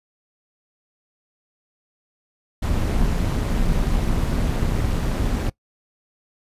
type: noise with amplitude modulation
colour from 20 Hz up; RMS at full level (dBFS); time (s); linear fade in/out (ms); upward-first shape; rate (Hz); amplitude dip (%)
brown; -18; 2.62-5.5; 10; sine; 200; 60
effects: noise-tail reverb RT60 0.1 s tail -21 dB re dry + resampled to 32000 Hz